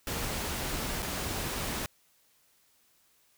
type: noise with dropouts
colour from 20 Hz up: pink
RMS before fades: -34 dBFS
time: 0.07-1.86 s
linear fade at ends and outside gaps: 1 ms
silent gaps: 1.022-1.027 s
effects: white hiss -67 dBFS RMS until 3.37 s